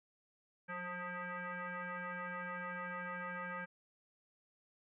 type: tone with frequency modulation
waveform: sine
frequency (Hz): 174.61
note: F3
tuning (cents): 0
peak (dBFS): -40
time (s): 0.68-3.66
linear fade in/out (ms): 20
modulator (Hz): 356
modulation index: 5.3
effects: none